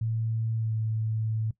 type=tone with pitch glide; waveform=sine; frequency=112.4 to 110.28 Hz; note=A2 to A2; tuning=+37 to +4 cents; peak=-26 dBFS; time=0.01-1.51 s; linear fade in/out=5 ms; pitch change=-33 cents; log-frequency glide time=0.56-0.74 s; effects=noise-tail reverb RT60 0.1 s tail -18 dB re dry